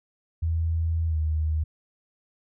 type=tone with pitch glide; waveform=sine; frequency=82 to 77.98 Hz; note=E2 to D#2; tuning=-9 to +4 cents; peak=-22 dBFS; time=0.42-1.64 s; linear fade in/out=10 ms; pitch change=-87 cents; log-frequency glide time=1.07-1.17 s; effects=none